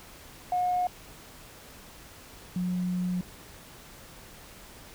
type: tone pair in turn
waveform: sine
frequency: 722 / 180.5 Hz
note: F#5 / F#3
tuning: -43 / -43 cents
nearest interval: 2 octaves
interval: 2400 cents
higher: first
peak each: -23 / -26 dBFS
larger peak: first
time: 0.52-0.87 / 2.56-3.21 s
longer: second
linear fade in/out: 2 ms
effects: tanh soft clip ceiling -19 dBFS + pink hiss -49 dBFS RMS until 4.94 s